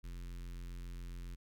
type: tone with notch filter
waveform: square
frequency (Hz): 43.65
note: F1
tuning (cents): 0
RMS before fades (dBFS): -45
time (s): 0.03-1.36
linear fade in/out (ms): 20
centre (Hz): 680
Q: 0.51
effects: none